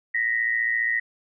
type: tone pair together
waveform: sine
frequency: 1864.7 / 1979.5 Hz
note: A#6 / B6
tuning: 0 / +3 cents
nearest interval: minor second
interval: 103 cents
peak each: -23 / -25 dBFS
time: 0.14-1 s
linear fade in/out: 10 ms
effects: none